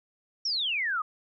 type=exponential sweep; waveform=sine; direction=down; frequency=5680 to 1199 Hz; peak=-26 dBFS; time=0.45-1.02 s; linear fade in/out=5 ms; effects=none